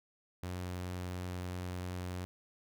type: tone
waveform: sawtooth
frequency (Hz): 90.3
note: F#2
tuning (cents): -42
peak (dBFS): -34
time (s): 0.43-2.25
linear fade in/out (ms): 0
effects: none